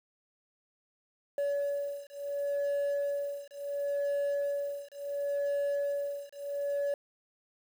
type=beating tone pair; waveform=sine; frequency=568 / 568.71 Hz; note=C#5 / C#5; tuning=+42 / +44 cents; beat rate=0.71 Hz; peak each=-31 dBFS; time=1.38-6.94 s; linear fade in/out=2 ms; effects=tanh soft clip ceiling -27 dBFS + 9-bit